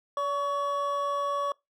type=tone pair together; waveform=triangle; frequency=571.2 / 1124 Hz; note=D5 / C#6; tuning=-48 / +24 cents; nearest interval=octave; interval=1172 cents; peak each=-29 / -26 dBFS; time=0.17-1.52 s; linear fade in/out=2 ms; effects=noise-tail reverb RT60 0.2 s tail -24 dB re dry